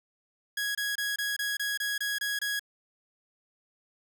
sawtooth tone bursts, 1661.2 Hz, G#6, in tune, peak -25 dBFS, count 10, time 0.57-2.595 s, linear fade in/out 5 ms, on 180 ms, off 25 ms, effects none

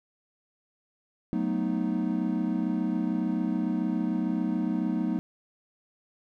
triangle chord, B dominant seventh, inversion second, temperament equal, 185 / 220 / 246.9 / 311.1 Hz, F#3 / A3 / B3 / D#4, 0 / 0 / 0 / 0 cents, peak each -29 dBFS, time 1.33-5.19 s, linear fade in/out 0 ms, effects none

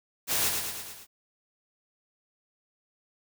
white noise with echo, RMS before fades -27 dBFS, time 0.27-0.52 s, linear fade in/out 50 ms, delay 110 ms, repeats 5, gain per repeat -4 dB, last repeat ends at 1.07 s, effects none

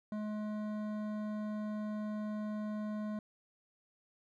triangle tone with hard clipping, 212 Hz, G#3, 36 cents sharp, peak -38 dBFS, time 0.12-3.19 s, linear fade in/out 2 ms, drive 16 dB, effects none

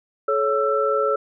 sine tone cluster, 430 / 555 / 1332 Hz, A4 / C#5 / E6, -40 / +2 / +18 cents, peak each -22 dBFS, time 0.28-1.16 s, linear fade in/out 5 ms, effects none

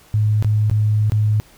sine tone with dropouts, 106.5 Hz, G#2, 44 cents sharp, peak -13 dBFS, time 0.14-1.4 s, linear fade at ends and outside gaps 0 ms, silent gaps 0.425-0.446 / 0.698-0.713 / 1.098-1.12 s, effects pink hiss -49 dBFS RMS until 1.57 s

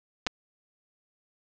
clicks, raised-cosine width 0.2 ms, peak -11 dBFS, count 2, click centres 0.266 / 0.27 s, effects low-pass 7000 Hz 12 dB/octave

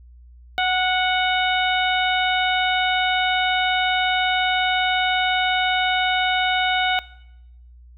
harmonic tone with a mistuned harmonic, 740 Hz, F#5, in tune, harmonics 1 / 2 / 3 / 4 / 5, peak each -21 / -24 / -26 / -27 / -28 dBFS, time 0.58-6.99 s, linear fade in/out 0 ms, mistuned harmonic 2, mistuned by -17 cents, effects noise-tail reverb RT60 0.9 s tail -21 dB re dry + added 60 Hz sine -43 dBFS peak until 7.97 s

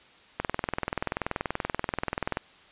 click train, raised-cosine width 0.5 ms, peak -12 dBFS, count 42, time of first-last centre 0.4-2.371 s, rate 20.8 Hz, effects white hiss -55 dBFS RMS until 2.71 s + resampled to 8000 Hz

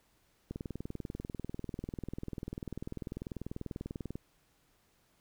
click train, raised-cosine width 3 ms, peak -26 dBFS, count 75, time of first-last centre 0.51-4.155 s, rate 20.3 Hz, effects pink hiss -71 dBFS RMS until 5.2 s

